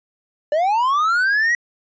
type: linear sweep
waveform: triangle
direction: up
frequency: 575 to 1942 Hz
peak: -13 dBFS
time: 0.52-1.55 s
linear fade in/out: 2 ms
effects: resampled to 16000 Hz